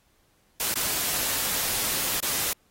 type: noise with dropouts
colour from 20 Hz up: white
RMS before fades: -27 dBFS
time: 0.6-2.53 s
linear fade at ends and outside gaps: 1 ms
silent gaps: 0.741-0.757 / 2.202-2.227 s
effects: pink hiss -66 dBFS RMS until 2.7 s + AAC 48 kbps